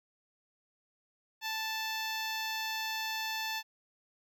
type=tone with notch filter; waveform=10% pulse; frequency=880 Hz; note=A5; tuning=in tune; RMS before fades=-36 dBFS; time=1.41-3.63 s; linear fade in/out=50 ms; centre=10000 Hz; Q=1.5; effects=none